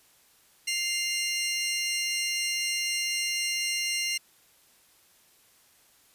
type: tone pair together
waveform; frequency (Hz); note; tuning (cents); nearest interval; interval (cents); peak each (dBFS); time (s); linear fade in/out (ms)
20% pulse; 2098 / 2796; C7 / F7; +4 / +1; perfect fourth; 497; -25; 0.67-4.18; 10
effects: white hiss -61 dBFS RMS until 6.14 s + resampled to 32000 Hz